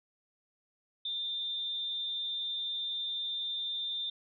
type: tone with amplitude modulation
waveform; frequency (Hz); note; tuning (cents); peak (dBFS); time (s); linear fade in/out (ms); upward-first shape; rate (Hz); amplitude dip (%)
sine; 3594; A7; +36; -31; 1.05-4.1; 5; sine; 250; 40
effects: none